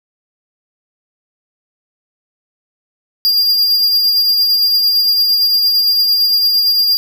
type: tone with tremolo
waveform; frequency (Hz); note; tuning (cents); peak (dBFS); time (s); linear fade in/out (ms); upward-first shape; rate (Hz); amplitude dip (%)
square; 4804; D8; +38; -9; 3.25-6.97; 0; sine; 8.8; 30
effects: none